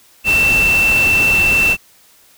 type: tone in noise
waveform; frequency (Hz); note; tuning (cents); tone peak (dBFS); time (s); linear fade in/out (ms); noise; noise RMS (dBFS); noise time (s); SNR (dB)
sine; 2677; E7; +26; -10; 0.24-1.77; 50; pink; -22; 0.24-1.77; +9
effects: white hiss -49 dBFS RMS until 2.37 s